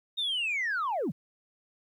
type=linear sweep; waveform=sine; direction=down; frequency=3729 to 109.5 Hz; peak=-26 dBFS; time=0.17-1.12 s; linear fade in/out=20 ms; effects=tanh soft clip ceiling -25 dBFS + 11-bit